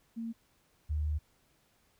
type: tone pair in turn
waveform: sine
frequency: 228.5 / 75.7 Hz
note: A#3 / D#2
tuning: -34 / -47 cents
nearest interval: octave + perfect fifth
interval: 1913 cents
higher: first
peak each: -35 / -29 dBFS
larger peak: second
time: 0.16-0.33 / 0.89-1.19 s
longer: second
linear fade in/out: 20 ms
effects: pink hiss -70 dBFS RMS until 1.99 s